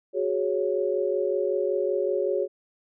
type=chord; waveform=sine; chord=F# suspended second; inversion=none; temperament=equal; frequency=370 / 415.3 / 554.4 Hz; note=F#4 / G#4 / C#5; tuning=0 / 0 / 0 cents; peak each=-27 dBFS; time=0.13-2.48 s; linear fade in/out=50 ms; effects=none

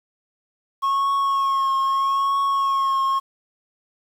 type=tone with vibrato; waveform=triangle; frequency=1092 Hz; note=C#6; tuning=26 cents flat; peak=-16 dBFS; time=0.82-3.2 s; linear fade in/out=20 ms; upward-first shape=triangle; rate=0.79 Hz; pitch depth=23 cents each way; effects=8-bit

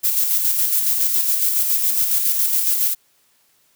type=noise with tremolo; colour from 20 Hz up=violet; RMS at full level=-17 dBFS; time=0.03-2.95 s; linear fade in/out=20 ms; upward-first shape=square; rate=7.2 Hz; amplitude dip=35%; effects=white hiss -60 dBFS RMS until 3.75 s + high-pass 60 Hz 12 dB/octave

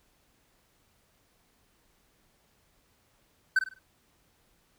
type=tone with echo; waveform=triangle; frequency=1532 Hz; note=G6; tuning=40 cents flat; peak=-17 dBFS; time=3.56-3.59 s; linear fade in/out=5 ms; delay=50 ms; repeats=4; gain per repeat=-9 dB; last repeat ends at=3.79 s; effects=pink hiss -68 dBFS RMS until 4.78 s

